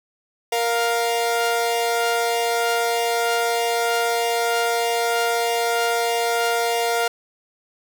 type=tone pair together; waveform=sawtooth; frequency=467.6 / 700.6 Hz; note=A#4 / F5; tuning=+5 / +5 cents; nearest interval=perfect fifth; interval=700 cents; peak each=-18 dBFS; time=0.52-7.08 s; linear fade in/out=5 ms; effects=9-bit